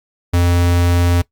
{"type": "tone", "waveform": "square", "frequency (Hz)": 87.31, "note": "F2", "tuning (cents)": 0, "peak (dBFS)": -12, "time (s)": [0.33, 1.22], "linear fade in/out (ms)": 10, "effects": ["noise-tail reverb RT60 0.1 s tail -19 dB re dry", "Opus 48 kbps"]}